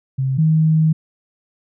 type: tone pair in turn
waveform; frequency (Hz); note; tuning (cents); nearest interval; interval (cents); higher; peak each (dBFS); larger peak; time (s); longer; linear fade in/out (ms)
sine; 133 / 157.96; C3 / D#3; +29 / +26; minor third; 297; second; -16 / -11; second; 0.18-0.38 / 0.38-0.93; second; 10
effects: none